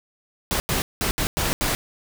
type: noise bursts at uneven times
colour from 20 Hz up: pink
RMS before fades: -23 dBFS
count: 6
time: 0.51-0.6 / 0.69-0.82 / 1.01-1.11 / 1.18-1.27 / 1.37-1.53 / 1.61-1.75 s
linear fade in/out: 0 ms
effects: none